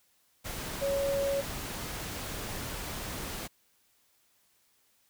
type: tone in noise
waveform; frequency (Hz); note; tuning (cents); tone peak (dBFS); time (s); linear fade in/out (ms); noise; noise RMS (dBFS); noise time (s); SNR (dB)
sine; 556; C#5; +5; -27; 0.81-1.42; 20; pink; -38; 0.44-3.48; +8
effects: white hiss -69 dBFS RMS until 5.09 s